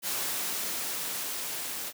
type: noise with level ramp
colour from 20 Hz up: white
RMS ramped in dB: -31 to -36 dBFS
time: 0.02-1.93 s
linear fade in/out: 50 ms
effects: high-pass 150 Hz 12 dB/octave